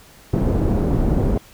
pink low-pass noise, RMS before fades -18 dBFS, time 0.33-1.38 s, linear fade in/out 5 ms, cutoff 430 Hz, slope 12 dB/octave, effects pink hiss -47 dBFS RMS until 1.53 s

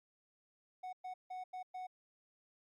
triangle tone bursts at uneven times, 739 Hz, F#5, 2 cents flat, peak -40 dBFS, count 5, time 0.83-0.93 / 1.04-1.14 / 1.3-1.44 / 1.53-1.63 / 1.74-1.87 s, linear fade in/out 10 ms, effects Opus 48 kbps

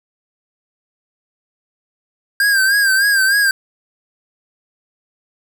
square tone with vibrato, 1596 Hz, G6, 31 cents sharp, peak -12 dBFS, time 2.4-3.51 s, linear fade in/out 2 ms, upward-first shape sine, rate 3.3 Hz, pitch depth 69 cents each way, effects 7-bit

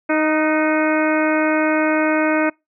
harmonic tone with a mistuned harmonic, 310.9 Hz, D#4, 1 cent flat, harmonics 1 / 2 / 3 / 4 / 5 / 6 / 7 / 8, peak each -18 / -20 / -26 / -27 / -24 / -30 / -27 / -30 dBFS, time 0.09-2.5 s, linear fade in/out 10 ms, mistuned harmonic 5, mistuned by -35 cents, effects noise-tail reverb RT60 0.2 s tail -25 dB re dry

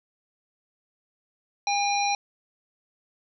harmonic tone, 809 Hz, G#5, 46 cents flat, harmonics 1 / 3 / 5 / 7, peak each -24 / -29 / -31 / -32 dBFS, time 1.67-2.15 s, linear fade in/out 2 ms, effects none

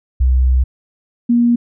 sine tone pair in turn, 63.8 / 237.9 Hz, C2 / A#3, -43 / +35 cents, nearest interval octave + major seventh, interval 2278 cents, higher second, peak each -9 dBFS, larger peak neither, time 0.2-0.64 / 1.29-1.56 s, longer first, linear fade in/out 10 ms, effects none

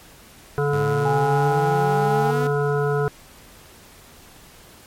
harmonic tone, 144 Hz, D3, 34 cents flat, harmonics 1 / 3 / 5 / 7 / 9 / 10, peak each -22 / -21 / -30 / -32 / -32 / -31 dBFS, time 0.58-3.08 s, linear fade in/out 0 ms
sawtooth exponential sweep, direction up, 100.5 to 254 Hz, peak -24 dBFS, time 0.73-2.47 s, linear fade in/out 0 ms
sine tone with pitch glide, 820 to 812.9 Hz, G#5 to G#5, -22 to -37 cents, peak -21 dBFS, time 1.05-2.31 s, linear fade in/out 5 ms, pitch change -15 cents, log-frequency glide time 1.36-1.69 s
effects pink hiss -47 dBFS RMS until 4.86 s + MP3 64 kbps

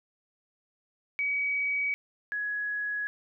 sine tone pair in turn, 2269 / 1676.4 Hz, C#7 / G#6, +40 / +16 cents, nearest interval perfect fourth, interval 524 cents, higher first, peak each -26 / -29 dBFS, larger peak first, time 1.19-1.94 / 2.32-3.07 s, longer neither, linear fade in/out 0 ms, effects none

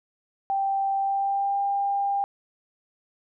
sine tone with pitch glide, 784 to 798.6 Hz, G5 to G5, 0 to +32 cents, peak -22 dBFS, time 0.5-2.24 s, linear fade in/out 0 ms, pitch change +32 cents, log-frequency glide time 0.98-1.6 s, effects none

